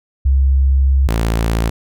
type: tone pair in turn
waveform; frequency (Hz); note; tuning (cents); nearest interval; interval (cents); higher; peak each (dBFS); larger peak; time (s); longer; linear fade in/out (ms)
sine / sawtooth; 67.3 / 56.2; C2 / A1; +49 / +37; minor third; 312; first; -9 / -10; first; 0.25-1.08 / 1.08-1.7; first; 10
effects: none